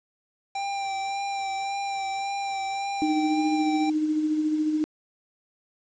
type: tone with vibrato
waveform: square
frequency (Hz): 788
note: G5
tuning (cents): +9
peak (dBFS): -28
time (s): 0.55-3.9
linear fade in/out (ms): 5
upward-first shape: sine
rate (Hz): 1.8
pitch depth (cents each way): 21
type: tone with tremolo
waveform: sine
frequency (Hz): 307.6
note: D#4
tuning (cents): -20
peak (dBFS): -20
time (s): 3.02-4.84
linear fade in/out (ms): 0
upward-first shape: sine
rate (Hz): 14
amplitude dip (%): 40
effects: resampled to 16000 Hz + 8-bit